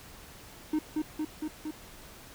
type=tone with echo; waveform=triangle; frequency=308.3 Hz; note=D#4; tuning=16 cents flat; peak=-23 dBFS; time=0.73-0.79 s; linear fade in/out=5 ms; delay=230 ms; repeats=4; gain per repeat=-2 dB; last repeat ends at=1.71 s; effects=pink hiss -50 dBFS RMS until 2.34 s